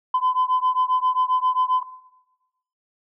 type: beating tone pair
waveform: sine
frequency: 1013 / 1020.5 Hz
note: B5 / C6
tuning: +44 / -44 cents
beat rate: 7.5 Hz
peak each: -20 dBFS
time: 0.14-1.83 s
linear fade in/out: 5 ms
effects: noise-tail reverb RT60 1.0 s tail -17 dB re dry + tanh soft clip ceiling -13 dBFS